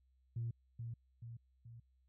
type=tone with echo; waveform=sine; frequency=116.54 Hz; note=A#2; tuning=in tune; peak=-36 dBFS; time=0.36-0.51 s; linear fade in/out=5 ms; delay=430 ms; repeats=3; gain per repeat=-5 dB; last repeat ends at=1.8 s; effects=tanh soft clip ceiling -33 dBFS + added 64 Hz sine -70 dBFS peak until 2.08 s